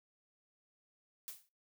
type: noise with exponential decay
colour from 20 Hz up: blue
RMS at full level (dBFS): -42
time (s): 1.28-1.49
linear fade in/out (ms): 0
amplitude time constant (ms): 45
effects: noise-tail reverb RT60 0.3 s tail -25 dB re dry